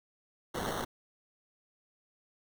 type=noise with sample-and-hold; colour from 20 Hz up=blue; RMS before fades=-35 dBFS; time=0.54-0.85 s; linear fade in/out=10 ms; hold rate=2450 Hz; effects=none